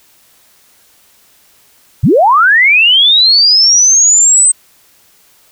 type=linear sweep; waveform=sine; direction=up; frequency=80.8 to 8260 Hz; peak=-4 dBFS; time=2.03-4.52 s; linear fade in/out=10 ms; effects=white hiss -48 dBFS RMS until 5.51 s